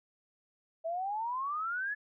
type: exponential sweep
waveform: sine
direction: up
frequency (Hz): 642 to 1730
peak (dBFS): -32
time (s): 0.84-1.95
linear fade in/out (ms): 20
effects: none